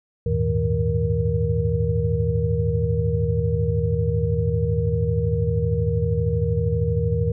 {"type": "tone cluster", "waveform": "sine", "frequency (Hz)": [79.6, 99.7, 112.5, 157.8, 469.6], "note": ["D#2", "G2", "A2", "D#3", "A#4"], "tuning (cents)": [40, 30, 39, 25, 13], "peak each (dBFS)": -25, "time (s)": [0.26, 7.32], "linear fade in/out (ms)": 5, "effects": []}